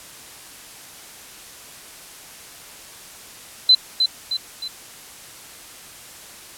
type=tone with echo; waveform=sine; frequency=4041 Hz; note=B7; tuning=39 cents sharp; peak=-8 dBFS; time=3.69-3.75 s; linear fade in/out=5 ms; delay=310 ms; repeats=3; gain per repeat=-6 dB; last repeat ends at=4.68 s; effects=white hiss -41 dBFS RMS until 6.57 s + low-pass 12000 Hz 12 dB/octave